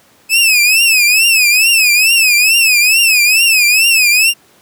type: tone with vibrato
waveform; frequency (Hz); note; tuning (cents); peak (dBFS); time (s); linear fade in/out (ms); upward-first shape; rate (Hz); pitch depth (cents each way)
sawtooth; 2567; E7; -47; -4; 0.29-4.34; 50; triangle; 2.3; 160
effects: pink hiss -48 dBFS RMS until 4.61 s + high-pass 150 Hz 12 dB/octave